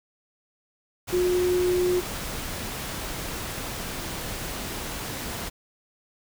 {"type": "tone in noise", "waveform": "sine", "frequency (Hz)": 360, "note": "F#4", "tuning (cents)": -47, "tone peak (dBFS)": -20, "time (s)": [1.12, 2.01], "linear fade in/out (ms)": 20, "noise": "pink", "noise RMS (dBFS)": -33, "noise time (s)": [1.07, 5.5], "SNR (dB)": 10, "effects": []}